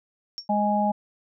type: tone with exponential decay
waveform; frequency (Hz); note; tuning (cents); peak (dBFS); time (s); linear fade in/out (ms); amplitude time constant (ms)
sine; 5500; F8; -27; -27; 0.38-0.48; 0; 21
type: harmonic tone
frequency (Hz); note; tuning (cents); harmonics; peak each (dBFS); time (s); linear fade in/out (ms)
207.7; G#3; 0; 1 / 3 / 4; -24 / -27 / -23; 0.49-0.92; 10
effects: none